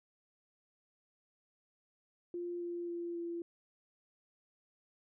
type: tone with pitch steps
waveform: sine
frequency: 349.2 / 346.4 / 343.6 / 340.8 Hz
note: F4 / F4 / F4 / F4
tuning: 0 / -14 / -28 / -42 cents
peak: -37 dBFS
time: 2.34-3.42 s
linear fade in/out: 2 ms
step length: 270 ms
effects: none